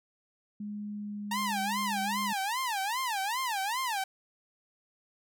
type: tone with pitch glide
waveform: sine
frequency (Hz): 207.7 to 204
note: G#3 to G#3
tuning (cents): 0 to -31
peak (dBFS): -35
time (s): 0.6-2.33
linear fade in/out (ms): 5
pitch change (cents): -31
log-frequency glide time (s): 0.92-1.66
type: tone with vibrato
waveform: sawtooth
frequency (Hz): 900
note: A5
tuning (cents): +39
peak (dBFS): -26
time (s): 1.31-4.04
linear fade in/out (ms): 5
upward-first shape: sine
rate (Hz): 2.5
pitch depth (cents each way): 280
effects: none